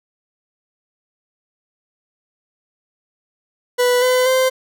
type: tone with pitch steps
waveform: 40% pulse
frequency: 493.1 / 505.8 / 518.8 Hz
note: B4 / B4 / C5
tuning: -3 / +41 / -15 cents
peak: -12 dBFS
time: 3.78-4.5 s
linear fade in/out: 20 ms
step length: 240 ms
effects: none